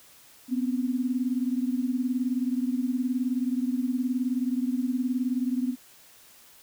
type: beating tone pair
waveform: sine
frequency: 246.9 / 265.9 Hz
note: B3 / C4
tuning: 0 / +28 cents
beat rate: 19 Hz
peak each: -26 / -29 dBFS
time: 0.48-5.76 s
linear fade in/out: 50 ms
effects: white hiss -54 dBFS RMS until 6.62 s